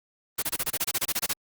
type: noise bursts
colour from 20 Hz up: white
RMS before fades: -26 dBFS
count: 14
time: 0.38-1.335 s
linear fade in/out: 10 ms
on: 45 ms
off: 25 ms
effects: Opus 32 kbps